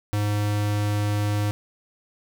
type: tone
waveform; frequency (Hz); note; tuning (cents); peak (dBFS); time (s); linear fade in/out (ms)
square; 103.83; G#2; 0; -22; 0.13-1.51; 0
effects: none